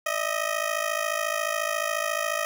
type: ring-modulated tone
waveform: 15% pulse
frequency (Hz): 627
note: D#5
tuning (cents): +13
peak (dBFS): -16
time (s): 0.06-2.45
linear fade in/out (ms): 0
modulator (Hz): 27.1
effects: none

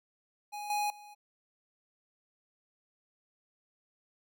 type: tone with level steps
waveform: square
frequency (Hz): 830.6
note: G#5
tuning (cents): 0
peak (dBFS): -39 / -30 / -50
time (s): 0.52-1.15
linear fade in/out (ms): 20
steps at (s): 0.7 / 0.9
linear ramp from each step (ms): 2
effects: none

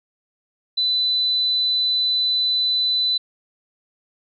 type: tone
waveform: sine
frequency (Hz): 4000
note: B7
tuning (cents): +21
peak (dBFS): -17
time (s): 0.77-3.18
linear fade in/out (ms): 10
effects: none

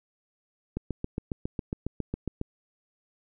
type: click train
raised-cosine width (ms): 3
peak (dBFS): -17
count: 13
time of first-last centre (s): 0.77-2.414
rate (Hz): 7.3
effects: none

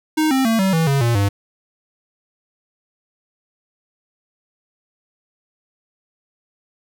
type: tone with pitch steps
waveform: square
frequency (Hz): 311.1 / 264.6 / 225.1 / 191.5 / 162.91 / 138.58 / 117.88 / 100.28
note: D#4 / C4 / A3 / G3 / E3 / C#3 / A#2 / G2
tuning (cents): 0 / +20 / +40 / -40 / -20 / 0 / +20 / +40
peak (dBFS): -15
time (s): 0.17-1.29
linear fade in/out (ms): 10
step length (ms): 140
effects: none

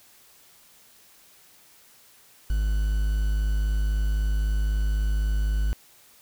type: tone with quantisation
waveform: triangle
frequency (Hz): 51.91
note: G#1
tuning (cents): 0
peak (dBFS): -19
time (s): 2.5-5.73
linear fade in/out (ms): 0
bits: 7
effects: white hiss -55 dBFS RMS until 6.21 s

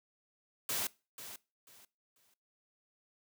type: noise with echo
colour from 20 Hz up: white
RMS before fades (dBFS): -35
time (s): 0.69-0.87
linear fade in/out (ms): 2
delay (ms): 490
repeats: 3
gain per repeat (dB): -12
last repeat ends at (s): 2.34
effects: noise-tail reverb RT60 0.3 s tail -22 dB re dry + high-pass 100 Hz 12 dB/octave

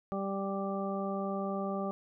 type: harmonic tone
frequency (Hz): 196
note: G3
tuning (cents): 0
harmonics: 1 / 2 / 3 / 4 / 6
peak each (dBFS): -35 / -39 / -38 / -41 / -41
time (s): 0.12-1.91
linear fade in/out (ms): 0
effects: none

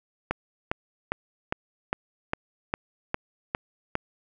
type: click train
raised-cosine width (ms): 0.5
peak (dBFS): -10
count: 10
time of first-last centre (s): 0.31-3.954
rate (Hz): 2.47
effects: none

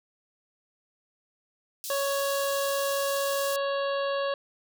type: high-pass noise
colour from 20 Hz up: pink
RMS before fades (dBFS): -36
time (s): 1.84-3.56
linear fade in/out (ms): 0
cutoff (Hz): 4300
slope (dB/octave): 24
type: harmonic tone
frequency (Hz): 556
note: C#5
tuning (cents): +5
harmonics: 1 / 2 / 3 / 5 / 6 / 7 / 8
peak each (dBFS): -27 / -33 / -37 / -41 / -43 / -44 / -45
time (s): 1.9-4.34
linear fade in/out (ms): 2
effects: none

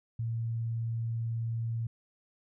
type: tone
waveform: sine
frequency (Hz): 114.8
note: A#2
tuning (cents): -26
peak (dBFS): -30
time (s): 0.19-1.87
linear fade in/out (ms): 5
effects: none

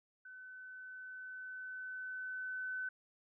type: tone with level ramp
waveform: sine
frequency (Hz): 1513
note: F#6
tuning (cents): +38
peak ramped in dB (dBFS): -50 to -37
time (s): 0.25-2.89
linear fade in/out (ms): 5
effects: none

